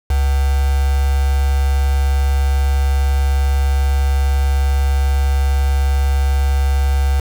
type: tone with quantisation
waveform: sine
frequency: 68.8 Hz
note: C#2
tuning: 12 cents flat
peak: -12 dBFS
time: 0.1-7.2 s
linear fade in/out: 5 ms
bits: 4
effects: none